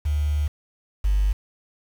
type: tone pair in turn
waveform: sine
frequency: 74.1 / 49.46 Hz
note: D2 / G1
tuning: +16 / +16 cents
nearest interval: perfect fifth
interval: 700 cents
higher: first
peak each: -19 / -16 dBFS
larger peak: second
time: 0.05-0.48 / 1.04-1.33 s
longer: first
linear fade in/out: 10 ms
effects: tanh soft clip ceiling -13 dBFS + 7-bit